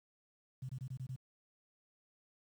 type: tone bursts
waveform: sine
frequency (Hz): 129.4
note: C3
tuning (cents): -19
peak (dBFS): -39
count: 6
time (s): 0.62-1.158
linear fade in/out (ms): 5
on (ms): 68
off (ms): 26
effects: high-pass 80 Hz 12 dB/octave + 11-bit